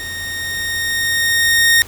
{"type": "tone with level ramp", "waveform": "sawtooth", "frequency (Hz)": 1852, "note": "A#6", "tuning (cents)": -12, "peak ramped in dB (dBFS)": [-22, -5], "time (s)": [0, 1.82], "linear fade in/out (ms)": 0, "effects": ["added 89 Hz sine -37 dBFS peak until 1.87 s", "pink hiss -37 dBFS RMS until 1.87 s"]}